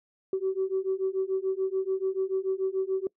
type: beating tone pair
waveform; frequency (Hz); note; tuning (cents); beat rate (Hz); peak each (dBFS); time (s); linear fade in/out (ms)
sine; 377.8 / 384.7; F#4 / G4; +36 / -33; 6.9; -28; 0.33-3.07; 2
effects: noise-tail reverb RT60 0.1 s tail -24 dB re dry + tanh soft clip ceiling -19 dBFS